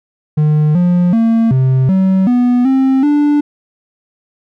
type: tone with pitch steps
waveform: triangle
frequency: 151.7 / 177 / 227.4 / 130.8 / 189.8 / 245.6 / 265.3 / 293.2 Hz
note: D#3 / F3 / A#3 / C3 / F#3 / B3 / C4 / D4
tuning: -44 / +23 / -43 / 0 / +44 / -9 / +24 / -3 cents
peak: -6 dBFS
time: 0.37-3.41 s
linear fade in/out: 10 ms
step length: 380 ms
effects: none